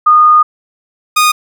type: tone pair in turn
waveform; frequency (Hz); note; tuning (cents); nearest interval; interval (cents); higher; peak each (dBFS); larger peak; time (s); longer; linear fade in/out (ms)
sine / sawtooth; 1227 / 1233.1; D#6 / D#6; -25 / -16; unison; 9; second; -3; neither; 0.06-0.43 / 1.16-1.32; first; 10
effects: none